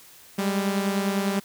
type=beating tone pair; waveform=sawtooth; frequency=196 / 206 Hz; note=G3 / G#3; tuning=0 / -14 cents; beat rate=10 Hz; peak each=-20 / -25 dBFS; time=0.38-1.4 s; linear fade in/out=10 ms; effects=white hiss -50 dBFS RMS until 1.44 s